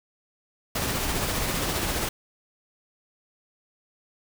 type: noise with tremolo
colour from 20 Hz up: pink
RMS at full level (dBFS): -26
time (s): 0.75-2.09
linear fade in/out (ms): 5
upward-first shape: sine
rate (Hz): 15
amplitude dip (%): 30
effects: none